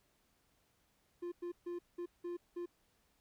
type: tone bursts at uneven times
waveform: triangle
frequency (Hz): 349.2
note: F4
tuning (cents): 0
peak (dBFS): -37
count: 6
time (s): 1.22-1.32 / 1.42-1.52 / 1.66-1.79 / 1.98-2.06 / 2.24-2.37 / 2.56-2.66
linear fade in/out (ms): 10
effects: pink hiss -75 dBFS RMS until 3.2 s